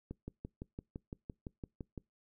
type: click train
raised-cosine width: 3 ms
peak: -29 dBFS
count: 12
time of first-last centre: 0.11-1.978 s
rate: 5.89 Hz
effects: noise-tail reverb RT60 0.2 s tail -25 dB re dry